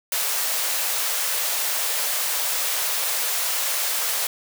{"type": "high-pass noise", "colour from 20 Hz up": "white", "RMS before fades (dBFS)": -24, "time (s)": [0.12, 4.27], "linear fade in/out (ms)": 2, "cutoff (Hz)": 460, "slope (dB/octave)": 48, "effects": []}